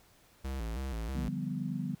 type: tone with vibrato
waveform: square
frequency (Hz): 60.8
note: B1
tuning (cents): -26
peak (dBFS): -35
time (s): 0.44-1.29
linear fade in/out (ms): 10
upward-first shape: square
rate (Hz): 3.1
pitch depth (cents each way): 160
type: chord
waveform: sine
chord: G dominant seventh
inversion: second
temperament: equal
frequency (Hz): 146.83 / 174.61 / 196 / 246.9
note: D3 / F3 / G3 / B3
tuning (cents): 0 / 0 / 0 / 0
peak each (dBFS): -38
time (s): 1.15-1.95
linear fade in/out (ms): 5
effects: pink hiss -63 dBFS RMS until 2 s